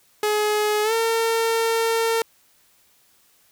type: tone with pitch glide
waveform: sawtooth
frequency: 421.9 to 454.8 Hz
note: G#4 to A#4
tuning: +27 to -43 cents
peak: -15 dBFS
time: 0.23-2.22 s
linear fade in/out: 2 ms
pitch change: +130 cents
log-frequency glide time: 0.83-0.93 s
effects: white hiss -59 dBFS RMS until 3.51 s